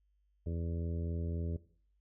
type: harmonic tone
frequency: 83.7 Hz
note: E2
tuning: 27 cents sharp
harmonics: 1 / 2 / 3 / 4 / 5 / 6 / 7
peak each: -35 / -42 / -47 / -48 / -47 / -55 / -53 dBFS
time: 0.46-1.57 s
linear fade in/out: 5 ms
effects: noise-tail reverb RT60 0.5 s tail -18 dB re dry + added 50 Hz sine -70 dBFS peak until 2 s